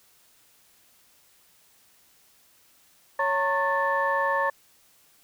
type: tone cluster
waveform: sine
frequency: 555 / 914 / 1093 / 1758 Hz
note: C#5 / A#5 / C#6 / A6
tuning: +2 / -34 / -25 / -2 cents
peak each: -27 dBFS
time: 3.19-4.5 s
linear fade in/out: 5 ms
effects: tanh soft clip ceiling -12 dBFS + white hiss -60 dBFS RMS until 5.23 s